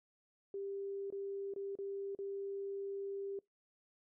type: tone with dropouts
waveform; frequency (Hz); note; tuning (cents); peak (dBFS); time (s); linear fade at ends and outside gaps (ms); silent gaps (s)
sine; 395.6; G4; +16; -39; 0.54-3.39; 2; 1.103-1.124 / 1.538-1.561 / 1.754-1.787 / 2.15-2.188
effects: noise-tail reverb RT60 0.2 s tail -25 dB re dry